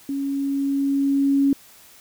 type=tone with level ramp; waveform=sine; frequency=277.2 Hz; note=C#4; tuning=in tune; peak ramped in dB=-23 to -14 dBFS; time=0.09-1.53 s; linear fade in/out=2 ms; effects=white hiss -49 dBFS RMS until 2 s